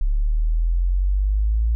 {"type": "exponential sweep", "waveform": "sine", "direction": "up", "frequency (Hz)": [34.78, 57.2], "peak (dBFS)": -16, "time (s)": [0.01, 1.75], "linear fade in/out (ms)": 0, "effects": []}